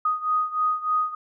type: beating tone pair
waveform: sine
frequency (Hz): 1244.5 / 1247.8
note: D#6 / D#6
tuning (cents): 0 / +5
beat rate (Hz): 3.3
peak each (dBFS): -23 / -26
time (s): 0.05-1.15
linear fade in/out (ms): 5
effects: none